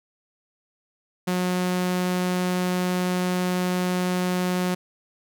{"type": "tone", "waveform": "sawtooth", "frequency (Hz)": 181.2, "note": "F#3", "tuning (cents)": -36, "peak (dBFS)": -18, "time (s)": [1.27, 4.75], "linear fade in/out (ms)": 10, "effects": []}